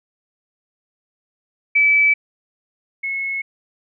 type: tone pair in turn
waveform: sine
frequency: 2303 / 2185 Hz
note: D7 / C#7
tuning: -34 / -26 cents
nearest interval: minor second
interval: 92 cents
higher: first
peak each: -11 / -21 dBFS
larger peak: first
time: 1.75-2.14 / 3.03-3.42 s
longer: neither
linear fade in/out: 10 ms
effects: none